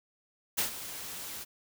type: noise with ADSR envelope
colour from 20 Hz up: white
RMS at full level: -28 dBFS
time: 0.57-1.45 s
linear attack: 18 ms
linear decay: 110 ms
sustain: -13 dB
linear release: 27 ms
effects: none